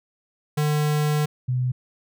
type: tone pair in turn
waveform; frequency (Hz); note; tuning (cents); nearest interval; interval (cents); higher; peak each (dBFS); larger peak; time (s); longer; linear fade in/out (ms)
square / sine; 150 / 126.13; D3 / B2; +37 / +37; minor third; 300; first; -20 / -20; neither; 0.57-1.26 / 1.48-1.72; first; 10
effects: none